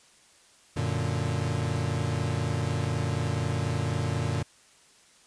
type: chord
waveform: 40% pulse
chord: Gb augmented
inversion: none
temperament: equal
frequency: 92.5 / 116.54 / 146.83 Hz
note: Gb2 / Bb2 / D3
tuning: 0 / 0 / 0 cents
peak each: -31 / -29 / -30 dBFS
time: 0.76-4.43 s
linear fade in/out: 10 ms
effects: white hiss -58 dBFS RMS until 5.26 s + resampled to 22050 Hz